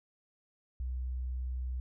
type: tone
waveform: sine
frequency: 63 Hz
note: B1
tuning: 35 cents sharp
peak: -33 dBFS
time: 0.8-1.8 s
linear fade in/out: 0 ms
effects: none